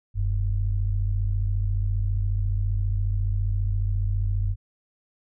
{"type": "tone pair together", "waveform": "sine", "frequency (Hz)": [43.37, 98], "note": ["F1", "G2"], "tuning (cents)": [-11, 0], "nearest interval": "octave + major second", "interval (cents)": 1411, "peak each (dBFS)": -24, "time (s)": [0.14, 4.56], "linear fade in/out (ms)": 50, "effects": []}